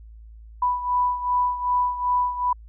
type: beating tone pair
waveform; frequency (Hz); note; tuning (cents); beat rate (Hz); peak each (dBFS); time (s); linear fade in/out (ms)
sine; 987.8 / 990.4; B5 / B5; 0 / +5; 2.6; -21 / -26; 0.62-2.53; 5
effects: added 55 Hz sine -41 dBFS peak until 2.68 s